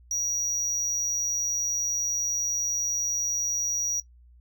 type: tone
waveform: triangle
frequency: 5770 Hz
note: F#8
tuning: 44 cents flat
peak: -23 dBFS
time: 0.11-4 s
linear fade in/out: 2 ms
effects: noise-tail reverb RT60 0.1 s tail -19 dB re dry + added 60 Hz sine -51 dBFS peak until 4.4 s